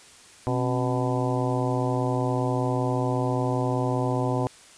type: harmonic tone with a mistuned harmonic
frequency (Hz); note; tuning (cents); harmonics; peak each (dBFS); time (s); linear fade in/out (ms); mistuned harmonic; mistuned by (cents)
125.1; B2; +23; 1 / 2 / 3 / 4 / 5 / 6 / 7 / 8; -26 / -29 / -31 / -32 / -33 / -34 / -34 / -35; 0.47-4.47; 0; 2; +100
effects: white hiss -50 dBFS RMS until 4.77 s + resampled to 22050 Hz